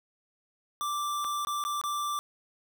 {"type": "tone with dropouts", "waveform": "square", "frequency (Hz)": 1174.7, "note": "D6", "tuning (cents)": 0, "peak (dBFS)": -30, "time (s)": [0.81, 2.19], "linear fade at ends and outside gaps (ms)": 0, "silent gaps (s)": [[1.244, 1.248], [1.449, 1.471], [1.639, 1.65], [1.814, 1.838]], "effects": []}